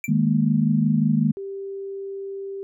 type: tone with exponential decay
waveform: square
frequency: 2349 Hz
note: D7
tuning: in tune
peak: -24 dBFS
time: 0.04-0.11 s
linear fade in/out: 2 ms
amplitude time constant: 15 ms
type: chord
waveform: sine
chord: D# suspended fourth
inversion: none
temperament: equal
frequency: 155.56 / 207.7 / 233.1 Hz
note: D#3 / G#3 / A#3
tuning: 0 / 0 / 0 cents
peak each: -21 dBFS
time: 0.08-1.32 s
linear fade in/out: 10 ms
type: tone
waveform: sine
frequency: 392.5 Hz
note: G4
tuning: 2 cents sharp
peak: -29 dBFS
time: 1.37-2.63 s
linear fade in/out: 0 ms
effects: none